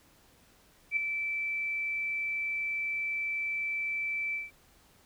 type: tone with ADSR envelope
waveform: sine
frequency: 2324 Hz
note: D7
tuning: 19 cents flat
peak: -23 dBFS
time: 0.91-4.51 s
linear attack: 58 ms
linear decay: 3 ms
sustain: -7 dB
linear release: 170 ms
effects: pink hiss -62 dBFS RMS until 5.05 s